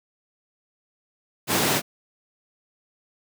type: high-pass noise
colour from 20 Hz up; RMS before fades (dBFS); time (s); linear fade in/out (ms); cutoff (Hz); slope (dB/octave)
pink; -22; 1.47-1.82; 50; 120; 24
effects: none